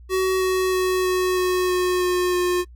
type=tone with pitch steps; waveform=square; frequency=375.7 / 373.1 / 370.5 / 368 / 365.4 / 362.9 / 360.4 / 357.9 Hz; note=F#4 / F#4 / F#4 / F#4 / F#4 / F#4 / F#4 / F4; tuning=+26 / +14 / +2 / -9 / -22 / -34 / -45 / +42 cents; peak=-19 dBFS; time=0.09-2.65 s; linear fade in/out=50 ms; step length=320 ms; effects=noise-tail reverb RT60 0.1 s tail -24 dB re dry + added 60 Hz sine -41 dBFS peak until 2.75 s

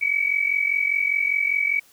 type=tone pair together; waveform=sine; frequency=2252 / 2297 Hz; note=C#7 / D7; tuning=+27 / -39 cents; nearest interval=unison; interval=34 cents; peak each=-22 dBFS; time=0.01-1.8 s; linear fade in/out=10 ms; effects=white hiss -55 dBFS RMS until 1.92 s

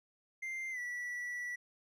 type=tone with pitch glide; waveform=triangle; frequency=2093 to 1952.8 Hz; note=C7 to B6; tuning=0 to -20 cents; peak=-36 dBFS; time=0.42-1.56 s; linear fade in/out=10 ms; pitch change=-120 cents; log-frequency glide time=0.71-0.79 s; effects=none

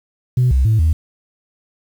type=tone with pitch steps; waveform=sine; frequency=125.4 / 65.3 / 110.1 / 79.4 Hz; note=B2 / C2 / A2 / D#2; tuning=+27 / -3 / +2 / +36 cents; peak=-9 dBFS; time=0.37-0.93 s; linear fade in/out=5 ms; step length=140 ms; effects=tanh soft clip ceiling -8 dBFS + 7-bit

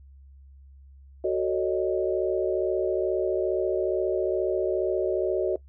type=chord; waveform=sine; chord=D# half-diminished seventh; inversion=first; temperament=just; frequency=373.4 / 448 / 560 / 622.3 Hz; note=F#4 / A4 / C#5 / D#5; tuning=+16 / +31 / +18 / 0 cents; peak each=-25 / -30 / -30 / -29 dBFS; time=1.24-5.56 s; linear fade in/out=5 ms; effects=noise-tail reverb RT60 0.1 s tail -19 dB re dry + added 68 Hz sine -47 dBFS peak until 5.68 s

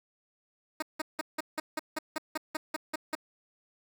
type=tone bursts; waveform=10% pulse; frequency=311.1 Hz; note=D#4; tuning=in tune; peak=-22 dBFS; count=13; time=0.8-3.152 s; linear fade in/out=5 ms; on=24 ms; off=170 ms; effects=none

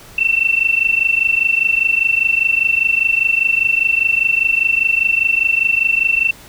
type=tone pair together; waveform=sine; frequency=2675 / 2700 Hz; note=E7 / E7; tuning=+25 / +41 cents; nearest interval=unison; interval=16 cents; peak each=-15 dBFS; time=0.18-6.31 s; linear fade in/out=5 ms; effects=pink hiss -40 dBFS RMS until 6.48 s

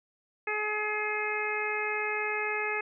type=harmonic tone; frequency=423.5 Hz; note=G#4; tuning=34 cents sharp; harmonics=1 / 2 / 3 / 4 / 5 / 6; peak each=-35 / -37 / -38 / -36 / -34 / -35 dBFS; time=0.47-2.81 s; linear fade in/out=5 ms; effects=none

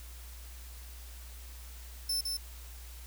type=tone with echo; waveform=sawtooth; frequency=5300 Hz; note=E8; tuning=9 cents sharp; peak=-27 dBFS; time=2.09-2.21 s; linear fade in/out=5 ms; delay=160 ms; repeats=1; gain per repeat=-3 dB; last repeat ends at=2.37 s; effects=added 60 Hz sine -45 dBFS peak until 3.06 s + white hiss -53 dBFS RMS until 3.06 s

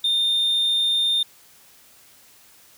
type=tone; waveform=sine; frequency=3627 Hz; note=A#7; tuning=48 cents flat; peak=-15 dBFS; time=0.04-1.23 s; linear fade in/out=5 ms; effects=tanh soft clip ceiling -17 dBFS + white hiss -52 dBFS RMS until 2.77 s

